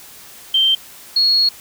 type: tone pair in turn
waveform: sine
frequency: 3136 / 4320 Hz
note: G7 / C#8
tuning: 0 / -45 cents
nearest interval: tritone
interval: 555 cents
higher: second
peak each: -11 dBFS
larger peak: neither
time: 0.54-0.75 / 1.16-1.49 s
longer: second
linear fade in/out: 5 ms
effects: white hiss -40 dBFS RMS until 1.6 s